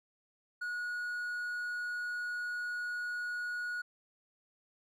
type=tone; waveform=triangle; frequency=1454 Hz; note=F#6; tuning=31 cents flat; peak=-33 dBFS; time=0.61-3.82 s; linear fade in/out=10 ms; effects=none